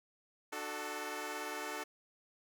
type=chord; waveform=10% pulse; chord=D major; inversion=none; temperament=equal with one note detuned; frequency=299.3 / 370 / 440 Hz; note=D4 / F#4 / A4; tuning=+33 / 0 / 0 cents; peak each=-36 / -37 / -34 dBFS; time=0.52-1.84 s; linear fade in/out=10 ms; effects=none